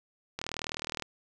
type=click train; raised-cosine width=0.2 ms; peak=-17 dBFS; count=26; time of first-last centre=0.39-1.023 s; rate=39.5 Hz; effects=none